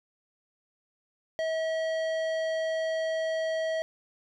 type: tone with tanh clipping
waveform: triangle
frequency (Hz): 643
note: E5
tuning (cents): -43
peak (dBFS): -29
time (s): 1.39-3.82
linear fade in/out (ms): 0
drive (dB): 18
effects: none